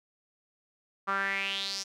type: tone with band-pass filter sweep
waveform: sawtooth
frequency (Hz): 196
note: G3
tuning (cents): 0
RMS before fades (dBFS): -32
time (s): 1.07-1.84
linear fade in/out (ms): 20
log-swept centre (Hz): 1200 to 5800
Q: 5.3
effects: none